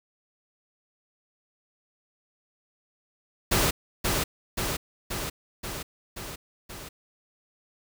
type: noise with echo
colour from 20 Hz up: pink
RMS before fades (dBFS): -23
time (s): 3.51-3.71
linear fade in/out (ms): 10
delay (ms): 530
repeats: 6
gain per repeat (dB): -3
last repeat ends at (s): 6.89
effects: none